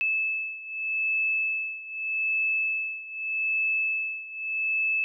sine beating tone pair, 2614 / 2614.82 Hz, E7 / E7, -15 / -15 cents, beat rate 0.82 Hz, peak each -27 / -30 dBFS, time 0.01-5.04 s, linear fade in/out 0 ms, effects none

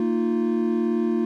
triangle chord, Bb suspended fourth, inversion none, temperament equal with one note detuned, 228.4 / 311.1 / 349.2 Hz, Bb3 / Eb4 / F4, -35 / 0 / 0 cents, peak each -21 / -26 / -22 dBFS, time 0-1.25 s, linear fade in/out 2 ms, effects none

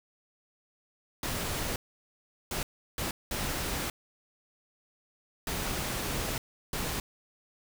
pink noise bursts at uneven times, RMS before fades -33 dBFS, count 6, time 1.23-1.76 / 2.51-2.63 / 2.98-3.11 / 3.31-3.9 / 5.47-6.38 / 6.73-7 s, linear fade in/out 2 ms, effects none

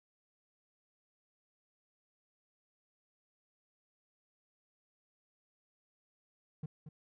triangle tone with echo, 152.9 Hz, D#3, 30 cents flat, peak -35 dBFS, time 6.63-6.66 s, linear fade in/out 5 ms, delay 230 ms, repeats 1, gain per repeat -9 dB, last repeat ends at 6.89 s, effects none

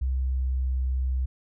sine tone with pitch glide, 64.9 to 64.45 Hz, C2 to C2, -13 to -26 cents, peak -23 dBFS, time 0.01-1.26 s, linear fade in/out 10 ms, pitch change -13 cents, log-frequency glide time 0.16-0.61 s, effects none

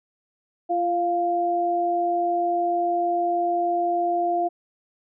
sine tone pair together, 345 / 698.5 Hz, F4 / F5, -21 / 0 cents, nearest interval octave, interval 1221 cents, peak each -26 / -21 dBFS, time 0.69-4.49 s, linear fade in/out 20 ms, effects none

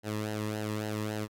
sawtooth tone with flanger, 106.9 Hz, A2, 49 cents flat, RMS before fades -34 dBFS, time 0.03-1.28 s, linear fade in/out 50 ms, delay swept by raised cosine 0.85 to 1.36 ms, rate 3.6 Hz, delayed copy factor -0.7, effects AAC 64 kbps

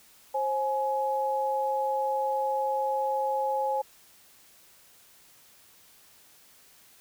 sine tone pair together, 532.1 / 841 Hz, C5 / G#5, +29 / +22 cents, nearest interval minor sixth, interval 793 cents, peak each -29 / -27 dBFS, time 0.34-3.82 s, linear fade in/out 10 ms, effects white hiss -57 dBFS RMS until 7 s

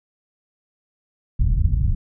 pink low-pass noise, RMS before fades -18 dBFS, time 1.39-1.95 s, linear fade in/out 5 ms, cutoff 130 Hz, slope 24 dB/octave, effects none

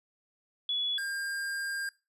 sine / square tone pair in turn, 3400 / 1604.6 Hz, G#7 / G6, +40 / +40 cents, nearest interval octave + minor second, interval 1300 cents, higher first, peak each -28 / -33 dBFS, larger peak first, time 0.69-0.98 / 0.98-1.89 s, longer second, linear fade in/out 2 ms, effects noise-tail reverb RT60 0.3 s tail -23 dB re dry + resampled to 32000 Hz

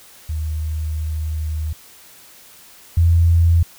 sine tone pair in turn, 77.78 / 84.15 Hz, D#2 / E2, 0 / +36 cents, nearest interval minor second, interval 136 cents, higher second, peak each -20 / -10 dBFS, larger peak second, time 0.29-1.73 / 2.97-3.63 s, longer first, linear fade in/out 5 ms, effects white hiss -45 dBFS RMS until 3.78 s

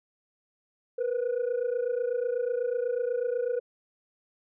sine tone pair together, 473.3 / 501.4 Hz, A#4 / B4, +26 / +26 cents, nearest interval minor second, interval 100 cents, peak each -27 dBFS, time 0.98-3.6 s, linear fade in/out 10 ms, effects tanh soft clip ceiling -23 dBFS

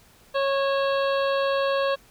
harmonic tone with a mistuned harmonic, 550 Hz, C#5, 14 cents flat, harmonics 1 / 2 / 3 / 5 / 6 / 7 / 8, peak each -22 / -28 / -32 / -36 / -38 / -39 / -40 dBFS, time 0.34-1.96 s, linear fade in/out 20 ms, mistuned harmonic 5, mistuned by -37 cents, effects pink hiss -55 dBFS RMS until 2.1 s

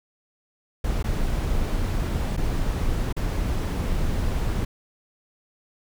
brown noise with dropouts, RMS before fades -24 dBFS, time 0.84-4.65 s, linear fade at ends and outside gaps 5 ms, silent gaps 1.028-1.041 / 2.367-2.374 / 3.127-3.165 s, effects none

